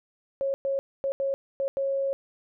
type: tone bursts at uneven times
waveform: sine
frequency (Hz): 547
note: C#5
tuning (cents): -23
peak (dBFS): -24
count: 6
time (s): 0.41-0.54 / 0.65-0.79 / 1.04-1.12 / 1.2-1.34 / 1.6-1.68 / 1.77-2.13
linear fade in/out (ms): 0
effects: none